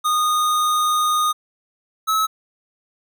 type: tone pair in turn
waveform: square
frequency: 1232 / 1293.1 Hz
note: D#6 / E6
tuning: -17 / -34 cents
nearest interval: minor second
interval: 83 cents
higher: second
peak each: -17 dBFS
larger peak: neither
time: 0.04-1.33 / 2.07-2.27 s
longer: first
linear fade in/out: 20 ms
effects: none